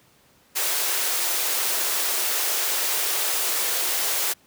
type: high-pass noise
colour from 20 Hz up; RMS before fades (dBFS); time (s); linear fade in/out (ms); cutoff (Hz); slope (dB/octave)
white; -24; 0.55-4.34; 20; 330; 48
effects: pink hiss -58 dBFS RMS until 4.46 s + high-pass 80 Hz 12 dB/octave